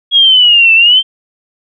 sine exponential two-way sweep, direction down then up, 3322 to 2637 to 3164 Hz, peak -3 dBFS, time 0.11-1.03 s, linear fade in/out 50 ms, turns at 0.74 s, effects none

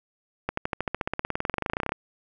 accelerating click train, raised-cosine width 0.5 ms, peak -11 dBFS, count 29, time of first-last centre 0.49-1.92 s, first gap 84 ms, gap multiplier 0.96, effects none

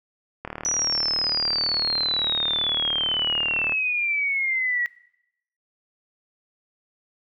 click train, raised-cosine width 0.5 ms, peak -16 dBFS, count 125, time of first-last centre 0.45-3.722 s, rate 37.9 Hz
sine exponential sweep, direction down, 5920 to 1913 Hz, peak -21 dBFS, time 0.65-4.86 s, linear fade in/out 0 ms
effects noise-tail reverb RT60 0.8 s tail -21 dB re dry

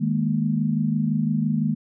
sine chord, D# suspended fourth, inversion none, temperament just, 155.56 / 207.4 / 233.3 Hz, D#3 / G#3 / A#3, 0 / -2 / +2 cents, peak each -24 / -24 / -24 dBFS, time 0-1.75 s, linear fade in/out 20 ms, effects none

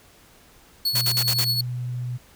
45% pulse tone with tremolo, 4395 Hz, C#8, 16 cents flat, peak -18 dBFS, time 0.85-1.61 s, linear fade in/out 5 ms, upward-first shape triangle, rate 9.6 Hz, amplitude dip 60%
sine tone, 123.47 Hz, B2, in tune, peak -26 dBFS, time 0.93-2.18 s, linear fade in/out 20 ms
white noise bursts, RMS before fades -26 dBFS, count 5, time 0.95-1.446 s, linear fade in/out 5 ms, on 64 ms, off 44 ms
effects pink hiss -53 dBFS RMS until 2.35 s

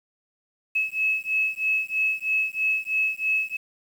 sine beating tone pair, 2583 / 2586.1 Hz, E7 / E7, -36 / -34 cents, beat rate 3.1 Hz, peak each -25 / -25 dBFS, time 0.75-3.57 s, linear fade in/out 10 ms, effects 8-bit

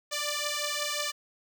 5% pulse beating tone pair, 587 / 592.6 Hz, D5 / D5, -1 / +15 cents, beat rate 5.6 Hz, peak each -21 dBFS, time 0.11-1.12 s, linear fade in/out 20 ms, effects none

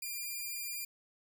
5% pulse tone, 2398 Hz, D7, 36 cents sharp, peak -28 dBFS, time 0.02-0.85 s, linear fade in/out 5 ms, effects none

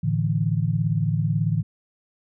sine chord, A suspended fourth, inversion none, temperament equal, 110 / 146.83 / 164.81 Hz, A2 / D3 / E3, 0 / 0 / 0 cents, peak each -24 dBFS, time 0.03-1.63 s, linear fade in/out 10 ms, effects none

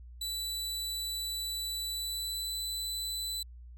sawtooth tone with pitch glide, 3964 to 3994 Hz, B7 to B7, +6 to +19 cents, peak -31 dBFS, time 0.21-3.43 s, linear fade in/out 5 ms, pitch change +13 cents, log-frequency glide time 1.9-2.56 s, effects added 60 Hz sine -46 dBFS peak until 3.77 s

